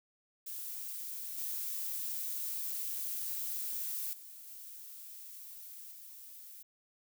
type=noise with level steps; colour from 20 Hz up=violet; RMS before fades=-42 / -38 / -51 / -49 / -51 dBFS; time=0.46-6.63 s; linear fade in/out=10 ms; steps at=1.38 / 4.13 / 4.47 / 5.91 s; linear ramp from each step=2 ms; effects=none

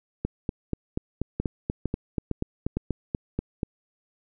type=two click trains; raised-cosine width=3 ms; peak=-13 / -13 dBFS; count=4 / 15; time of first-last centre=1.4-2.77 / 0.25-3.632 s; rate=2.19 / 4.14 Hz; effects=none

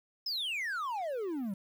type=exponential sweep; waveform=triangle; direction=down; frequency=5300 to 185 Hz; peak=-31 dBFS; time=0.26-1.54 s; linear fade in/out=5 ms; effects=10-bit

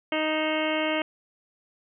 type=harmonic tone with a mistuned harmonic; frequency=311.1 Hz; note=D#4; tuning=in tune; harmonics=1 / 2 / 3 / 4 / 5 / 6 / 7 / 8 / 9 / 10; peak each=-29 / -28 / -35 / -36 / -37 / -38 / -32 / -39 / -35 / -37 dBFS; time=0.12-1.02 s; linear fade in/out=2 ms; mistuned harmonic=8; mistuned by=+62 cents; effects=none

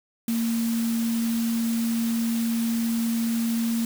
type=tone in noise; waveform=sine; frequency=230 Hz; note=A#3; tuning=23 cents flat; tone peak=-22 dBFS; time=0.28-3.85 s; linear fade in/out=2 ms; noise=white; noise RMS=-36 dBFS; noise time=0.28-3.85 s; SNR=+11 dB; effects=none

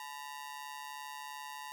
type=ring-modulated tone; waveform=sawtooth; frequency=932.3 Hz; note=A#5; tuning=in tune; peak=-36 dBFS; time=0-1.72 s; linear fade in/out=0 ms; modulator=71.4 Hz; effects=11-bit

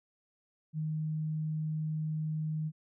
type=tone; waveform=sine; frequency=155.56 Hz; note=D#3; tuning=in tune; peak=-31 dBFS; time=0.73-2.72 s; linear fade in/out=50 ms; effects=none

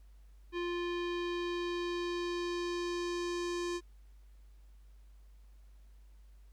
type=tone with low-pass filter sweep; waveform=square; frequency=349.2 Hz; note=F4; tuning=in tune; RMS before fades=-36 dBFS; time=0.52-3.81 s; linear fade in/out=50 ms; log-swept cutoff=3000 to 6700 Hz; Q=1.6; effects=added 50 Hz sine -54 dBFS peak until 6.52 s + pink hiss -74 dBFS RMS until 6.52 s

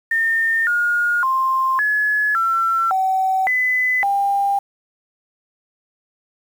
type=tone with pitch steps; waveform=sine; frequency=1817 / 1429 / 1053 / 1700 / 1348 / 760 / 2009 / 798 Hz; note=A#6 / F6 / C6 / G#6 / E6 / F#5 / B6 / G5; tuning=-45 / +39 / +11 / +40 / +38 / +46 / +29 / +31 cents; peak=-15 dBFS; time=0.11-4.59 s; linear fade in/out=5 ms; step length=560 ms; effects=7-bit

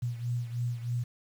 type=beating tone pair; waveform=sine; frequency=119.8 / 123 Hz; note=A#2 / B2; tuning=+48 / -7 cents; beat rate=3.2 Hz; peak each=-31 / -36 dBFS; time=0.02-1.04 s; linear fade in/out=10 ms; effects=9-bit

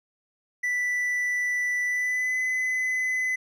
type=tone with pitch glide; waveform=triangle; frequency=1975.5 to 2019 Hz; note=B6 to B6; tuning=0 to +38 cents; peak=-22 dBFS; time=0.63-3.36 s; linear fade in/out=10 ms; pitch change=+38 cents; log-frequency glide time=1.85-2.39 s; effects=none

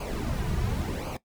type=noise with flanger; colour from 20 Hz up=brown; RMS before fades=-30 dBFS; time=0-1.17 s; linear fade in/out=5 ms; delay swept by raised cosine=0.54 to 3.84 ms; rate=0.92 Hz; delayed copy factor=-0.7; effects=noise-tail reverb RT60 0.1 s tail -17 dB re dry

